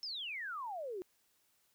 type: exponential sweep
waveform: sine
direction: down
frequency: 5420 to 349.2 Hz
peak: -39 dBFS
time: 0.03-1.02 s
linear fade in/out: 0 ms
effects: white hiss -74 dBFS RMS until 1.74 s